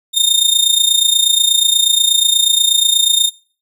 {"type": "tone with amplitude modulation", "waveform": "sawtooth", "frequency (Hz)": 3653, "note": "A#7", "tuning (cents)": -36, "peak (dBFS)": -4, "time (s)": [0.13, 3.31], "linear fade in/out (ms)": 50, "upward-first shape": "sine", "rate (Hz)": 28.3, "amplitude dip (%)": 75, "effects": ["noise-tail reverb RT60 0.4 s tail -21 dB re dry"]}